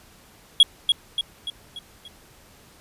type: tone with echo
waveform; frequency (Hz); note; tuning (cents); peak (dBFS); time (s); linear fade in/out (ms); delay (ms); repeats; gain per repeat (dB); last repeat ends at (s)
triangle; 3322; G#7; 0; -7; 0.6-0.63; 2; 290; 5; -6; 2.08
effects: pink hiss -52 dBFS RMS until 2.8 s + resampled to 32000 Hz